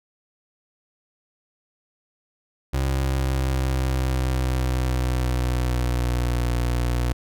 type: tone with pitch glide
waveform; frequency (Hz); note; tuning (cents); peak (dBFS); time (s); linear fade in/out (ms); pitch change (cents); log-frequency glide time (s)
30% pulse; 66.8 to 60.2; C2 to B1; +36 to -44; -18; 2.73-7.13; 10; -180; 2.94-6.57
effects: none